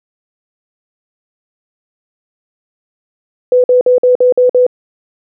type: tone bursts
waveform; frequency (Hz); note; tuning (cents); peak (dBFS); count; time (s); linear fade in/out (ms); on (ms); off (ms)
sine; 498.9; B4; +17; -5; 7; 3.52-4.666; 2; 120; 51
effects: none